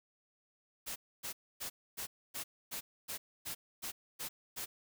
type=noise bursts; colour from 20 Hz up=white; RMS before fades=-41 dBFS; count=11; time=0.86-4.66 s; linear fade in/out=20 ms; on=100 ms; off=270 ms; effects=none